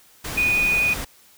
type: tone in noise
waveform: sine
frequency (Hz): 2472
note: D#7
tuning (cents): -12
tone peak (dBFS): -17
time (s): 0.37-0.94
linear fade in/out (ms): 10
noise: pink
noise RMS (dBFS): -30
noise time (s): 0.24-1.05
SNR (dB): +10
effects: white hiss -53 dBFS RMS until 1.37 s